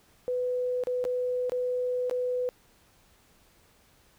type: tone with dropouts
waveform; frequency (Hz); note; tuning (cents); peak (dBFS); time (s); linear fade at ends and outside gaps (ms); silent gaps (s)
sine; 498.5; B4; +16; -26; 0.28-2.49; 0; 0.837-0.871 / 1.041-1.051 / 1.496-1.52 / 2.097-2.111
effects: pink hiss -62 dBFS RMS until 4.18 s